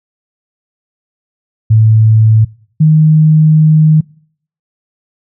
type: tone pair in turn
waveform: sine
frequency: 110 / 155.56 Hz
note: A2 / D#3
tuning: 0 / 0 cents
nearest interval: tritone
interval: 600 cents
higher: second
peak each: -3 dBFS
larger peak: neither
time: 1.7-2.45 / 2.8-4.01 s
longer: second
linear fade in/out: 10 ms
effects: noise-tail reverb RT60 0.6 s tail -25 dB re dry